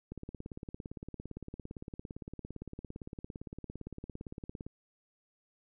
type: click train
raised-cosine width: 3 ms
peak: -29 dBFS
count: 81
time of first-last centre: 0.12-4.665 s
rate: 17.6 Hz
effects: none